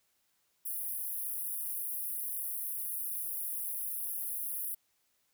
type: high-pass noise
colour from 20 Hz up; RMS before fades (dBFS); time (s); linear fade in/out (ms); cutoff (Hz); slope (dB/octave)
pink; -37; 0.65-4.75; 10; 10000; 96
effects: white hiss -75 dBFS RMS until 5.33 s